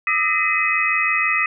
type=tone cluster; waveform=sine; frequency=1207 / 1293 / 1853 / 2023 / 2535 Hz; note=D6 / E6 / A#6 / B6 / D#7; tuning=+47 / -34 / -11 / +41 / +32 cents; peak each=-25 / -26 / -26 / -21 / -20 dBFS; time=0.07-1.46 s; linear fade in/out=2 ms; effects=none